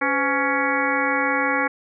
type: harmonic tone with a mistuned harmonic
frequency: 278.9 Hz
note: C#4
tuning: 11 cents sharp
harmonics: 1 / 2 / 3 / 4 / 5 / 6 / 7 / 8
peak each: -27 / -27 / -27 / -27 / -27 / -27 / -27 / -27 dBFS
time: 0.01-1.68 s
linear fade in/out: 10 ms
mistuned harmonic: 2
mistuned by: -150 cents
effects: none